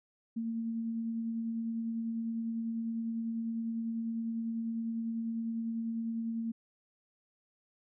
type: tone with tremolo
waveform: sine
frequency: 227.9 Hz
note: A#3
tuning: 39 cents flat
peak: -31 dBFS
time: 0.36-6.52 s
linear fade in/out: 10 ms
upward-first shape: triangle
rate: 10 Hz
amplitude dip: 30%
effects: none